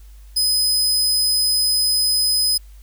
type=tone; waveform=sawtooth; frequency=5030 Hz; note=D#8; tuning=18 cents sharp; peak=-13 dBFS; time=0.36-2.58 s; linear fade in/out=10 ms; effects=added 50 Hz sine -39 dBFS peak until 2.82 s + white hiss -56 dBFS RMS until 2.82 s